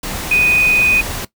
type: tone in noise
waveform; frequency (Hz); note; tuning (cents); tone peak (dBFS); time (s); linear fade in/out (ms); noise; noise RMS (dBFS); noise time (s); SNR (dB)
sine; 2489; D#7; 0; -10; 0.31-1.01; 5; pink; -24; 0.03-1.25; +11
effects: noise-tail reverb RT60 0.1 s tail -17 dB re dry